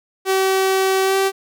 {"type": "tone with pitch glide", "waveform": "sawtooth", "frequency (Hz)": [382.2, 387.3], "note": ["G4", "G4"], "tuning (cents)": [-44, -21], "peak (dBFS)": -11, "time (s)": [0.25, 1.32], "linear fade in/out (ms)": 50, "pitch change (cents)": 23, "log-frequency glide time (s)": [1.03, 1.16], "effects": []}